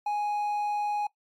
triangle tone, 830.6 Hz, G#5, in tune, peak -24 dBFS, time 0.06-1.07 s, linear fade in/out 5 ms, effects noise-tail reverb RT60 0.1 s tail -19 dB re dry + MP3 96 kbps

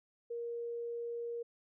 sine tone, 470.4 Hz, A#4, 16 cents sharp, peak -37 dBFS, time 0.3-1.43 s, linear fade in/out 10 ms, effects none

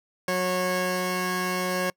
15% pulse tone pair together, 182.87 / 548 Hz, F#3 / C#5, -20 / -20 cents, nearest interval octave + perfect fifth, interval 1900 cents, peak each -21 dBFS, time 0.28-1.9 s, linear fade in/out 2 ms, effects noise-tail reverb RT60 0.1 s tail -26 dB re dry

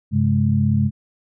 sine tone cluster, 98.3 / 134.1 / 209.7 Hz, G2 / C3 / G#3, +5 / +43 / +17 cents, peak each -19 dBFS, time 0.11-0.91 s, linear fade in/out 50 ms, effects none

